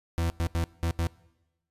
40% pulse tone bursts at uneven times, 83.7 Hz, E2, 27 cents sharp, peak -24 dBFS, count 5, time 0.18-0.3 / 0.4-0.47 / 0.55-0.64 / 0.83-0.91 / 0.99-1.07 s, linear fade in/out 0 ms, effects noise-tail reverb RT60 1.0 s tail -22 dB re dry + resampled to 32000 Hz

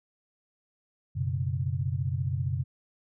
sine chord, F# suspended fourth, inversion none, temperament equal, 92.5 / 123.47 / 138.59 Hz, F#2 / B2 / C#3, 0 / 0 / 0 cents, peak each -31 dBFS, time 1.15-2.64 s, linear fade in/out 20 ms, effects none

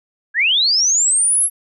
sine linear sweep, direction up, 1580 to 11340 Hz, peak -12 dBFS, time 0.34-1.5 s, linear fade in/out 50 ms, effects none

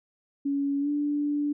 sine tone with pitch glide, 280.7 to 291.9 Hz, C#4 to D4, +22 to -10 cents, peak -24 dBFS, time 0.45-1.53 s, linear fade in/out 10 ms, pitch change +68 cents, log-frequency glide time 0.8-0.89 s, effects none

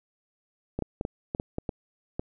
clicks, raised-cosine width 2 ms, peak -16 dBFS, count 9, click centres 0.79 / 0.823 / 1.011 / 1.051 / 1.349 / 1.399 / 1.584 / 1.692 / 2.195 s, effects none

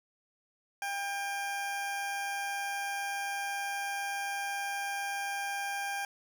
20% pulse tone with amplitude modulation, 799 Hz, G5, 33 cents sharp, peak -27 dBFS, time 0.82-6.05 s, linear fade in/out 2 ms, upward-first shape sine, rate 167 Hz, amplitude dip 25%, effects none

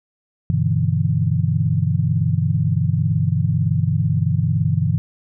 sine chord, E minor seventh, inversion first, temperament equal, 98 / 123.47 / 146.83 / 164.81 Hz, G2 / B2 / D3 / E3, 0 / 0 / 0 / 0 cents, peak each -21 dBFS, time 0.5-4.98 s, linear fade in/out 0 ms, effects none

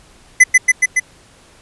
square tone with echo, 2017 Hz, B6, 36 cents sharp, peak -3 dBFS, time 0.4-0.44 s, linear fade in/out 10 ms, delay 140 ms, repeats 4, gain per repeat -2 dB, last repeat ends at 1 s, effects pink hiss -47 dBFS RMS until 1.61 s + resampled to 24000 Hz

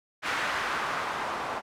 blue noise with low-pass filter sweep, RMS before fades -31 dBFS, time 0.22-1.62 s, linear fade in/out 50 ms, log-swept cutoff 1600 to 910 Hz, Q 1.4, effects none

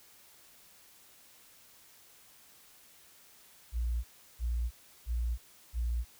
sine tone bursts, 58.8 Hz, A#1, 16 cents sharp, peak -29 dBFS, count 4, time 3.72-6.05 s, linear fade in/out 50 ms, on 320 ms, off 350 ms, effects white hiss -59 dBFS RMS until 6.19 s

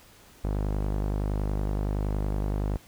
sawtooth tone with low-pass filter, 50.7 Hz, G#1, 41 cents flat, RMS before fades -28 dBFS, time 0.44-2.77 s, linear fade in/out 0 ms, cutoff 860 Hz, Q 0.76, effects pink hiss -54 dBFS RMS until 2.87 s

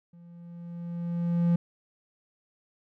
triangle tone with level ramp, 171.6 Hz, F3, 30 cents flat, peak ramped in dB -47 to -17 dBFS, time 0.13-1.56 s, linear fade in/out 5 ms, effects none

